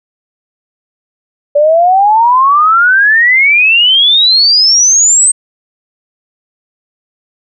sine exponential sweep, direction up, 572 to 8372 Hz, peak -4 dBFS, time 1.55-5.32 s, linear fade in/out 10 ms, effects none

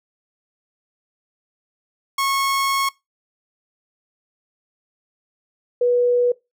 sawtooth / sine tone pair in turn, 1095 / 487.8 Hz, C#6 / B4, -22 / -21 cents, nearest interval octave + major second, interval 1399 cents, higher first, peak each -15 / -14 dBFS, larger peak second, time 2.18-2.89 / 5.81-6.32 s, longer first, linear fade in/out 5 ms, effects noise-tail reverb RT60 0.2 s tail -21 dB re dry

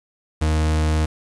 40% pulse tone, 77.78 Hz, D#2, in tune, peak -16 dBFS, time 0.41-1.06 s, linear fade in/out 10 ms, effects resampled to 24000 Hz + 7-bit

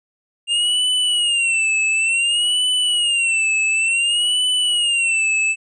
square tone with vibrato, 2794 Hz, F7, in tune, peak -16 dBFS, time 0.47-5.56 s, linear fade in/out 50 ms, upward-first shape sine, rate 0.56 Hz, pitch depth 120 cents each way, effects resampled to 22050 Hz

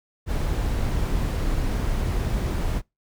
brown noise, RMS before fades -24 dBFS, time 0.26-2.82 s, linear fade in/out 50 ms, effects noise-tail reverb RT60 0.2 s tail -24 dB re dry

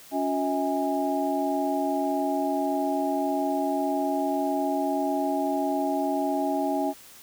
sine tone cluster, 281.6 / 363.3 / 642 / 822 Hz, C#4 / F#4 / E5 / G#5, +27 / -32 / -46 / -18 cents, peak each -27 / -33 / -29 / -29 dBFS, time 0.11-6.94 s, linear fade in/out 50 ms, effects white hiss -49 dBFS RMS until 7.22 s

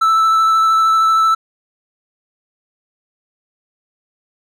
triangle tone with vibrato, 1318.5 Hz, E6, in tune, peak -8 dBFS, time 0.01-1.35 s, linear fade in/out 10 ms, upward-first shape triangle, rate 13 Hz, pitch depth 14 cents each way, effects none

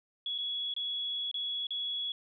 sine tone with dropouts, 3366 Hz, G#7, 23 cents sharp, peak -32 dBFS, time 0.26-2.12 s, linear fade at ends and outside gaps 2 ms, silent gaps 0.38-0.385 / 0.739-0.764 / 1.314-1.342 / 1.669-1.706 s, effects none

